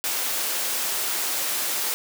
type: high-pass noise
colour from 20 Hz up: white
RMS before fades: -26 dBFS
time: 0.04-1.94 s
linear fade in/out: 0 ms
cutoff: 320 Hz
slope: 12 dB/octave
effects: none